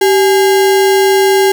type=tone with sample-and-hold; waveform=sine; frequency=387 Hz; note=G4; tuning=22 cents flat; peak=-6 dBFS; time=0.01-1.52 s; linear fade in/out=5 ms; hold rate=1225 Hz; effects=none